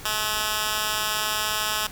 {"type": "tone with high-pass filter", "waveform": "10% pulse", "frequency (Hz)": 214.1, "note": "A3", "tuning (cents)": -47, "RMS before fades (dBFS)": -26, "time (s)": [0.05, 1.87], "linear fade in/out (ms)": 5, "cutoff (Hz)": 1600, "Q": 0.63, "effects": ["pink hiss -41 dBFS RMS until 1.91 s"]}